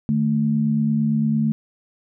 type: tone pair together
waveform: sine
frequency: 151.5 / 220.4 Hz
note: D#3 / A3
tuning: -46 / +3 cents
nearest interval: tritone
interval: 649 cents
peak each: -22 / -18 dBFS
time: 0.09-1.52 s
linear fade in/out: 0 ms
effects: none